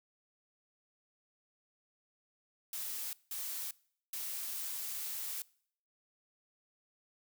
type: noise bursts at uneven times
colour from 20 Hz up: blue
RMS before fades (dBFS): -40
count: 3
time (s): 2.73-3.13 / 3.31-3.71 / 4.13-5.42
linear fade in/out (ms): 2
effects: noise-tail reverb RT60 0.6 s tail -23 dB re dry